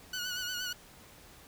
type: tone with vibrato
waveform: 15% pulse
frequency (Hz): 1470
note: F#6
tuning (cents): -12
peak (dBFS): -28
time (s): 0.13-0.73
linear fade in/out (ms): 5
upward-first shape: sine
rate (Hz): 8.5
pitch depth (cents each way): 44
effects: pink hiss -55 dBFS RMS until 1.47 s